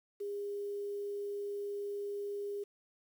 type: tone with quantisation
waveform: sine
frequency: 406.4 Hz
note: G#4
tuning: 38 cents flat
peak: -36 dBFS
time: 0.2-2.64 s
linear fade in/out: 10 ms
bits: 10
effects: none